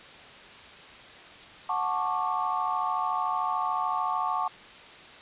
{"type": "chord", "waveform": "sine", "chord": "D major seventh", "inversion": "first", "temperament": "just", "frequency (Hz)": [734.2, 881, 1101.2, 1174.7], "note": ["F#5", "A5", "C#6", "D6"], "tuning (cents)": [-14, 2, -12, 0], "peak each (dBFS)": [-32, -31, -30, -32], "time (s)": [1.69, 4.48], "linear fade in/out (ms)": 5, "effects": ["white hiss -47 dBFS RMS until 5.21 s", "resampled to 8000 Hz"]}